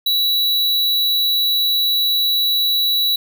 square tone, 3926 Hz, B7, 11 cents flat, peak -15 dBFS, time 0.06-3.16 s, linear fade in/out 5 ms, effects none

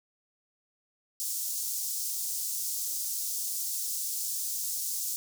pink high-pass noise, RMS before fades -33 dBFS, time 1.2-5.16 s, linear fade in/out 0 ms, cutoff 5800 Hz, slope 24 dB/octave, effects none

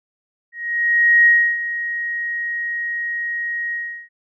sine tone with ADSR envelope, 1884 Hz, A#6, 18 cents sharp, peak -8 dBFS, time 0.52-4.09 s, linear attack 740 ms, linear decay 310 ms, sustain -13 dB, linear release 360 ms, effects none

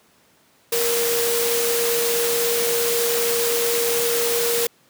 sine tone in noise, 470 Hz, A#4, 14 cents sharp, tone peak -21 dBFS, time 0.72-4.67 s, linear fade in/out 5 ms, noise white, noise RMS -23 dBFS, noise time 0.72-4.67 s, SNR -1 dB, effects pink hiss -57 dBFS RMS until 4.89 s + high-pass 150 Hz 12 dB/octave

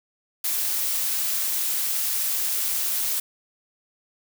blue noise, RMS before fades -25 dBFS, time 0.44-3.2 s, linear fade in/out 5 ms, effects none

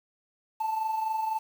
triangle tone with amplitude modulation, 880 Hz, A5, in tune, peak -21 dBFS, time 0.6-1.39 s, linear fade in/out 10 ms, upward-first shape sine, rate 23.9 Hz, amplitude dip 60%, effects tanh soft clip ceiling -22 dBFS + 8-bit

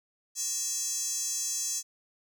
square tone with high-pass filter, 370 Hz, F#4, in tune, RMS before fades -32 dBFS, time 0.35-1.83 s, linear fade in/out 50 ms, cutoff 6500 Hz, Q 5.6, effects none

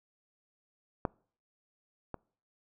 clicks, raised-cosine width 1 ms, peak -15 / -24 dBFS, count 2, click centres 1.052 / 2.143 s, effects noise-tail reverb RT60 0.5 s tail -26 dB re dry

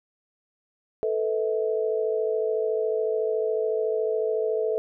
sine chord, A suspended second, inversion none, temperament equal with one note detuned, 440 / 493.9 / 644.6 Hz, A4 / B4 / E5, 0 / 0 / -39 cents, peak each -24 / -30 / -30 dBFS, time 1.03-4.78 s, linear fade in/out 0 ms, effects none

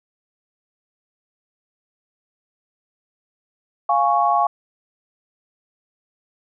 sine chord, Db major, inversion first, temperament equal, 698.5 / 830.6 / 1108.7 Hz, F5 / Ab5 / Db6, 0 / 0 / 0 cents, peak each -19 dBFS, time 3.89-4.47 s, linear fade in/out 5 ms, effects none

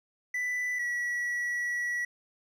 triangle tone pair in turn, 1985 / 1936.3 Hz, B6 / B6, +8 / -35 cents, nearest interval unison, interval 43 cents, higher first, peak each -27 dBFS, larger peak neither, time 0.34-0.79 / 0.79-2.05 s, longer second, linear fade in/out 5 ms, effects none

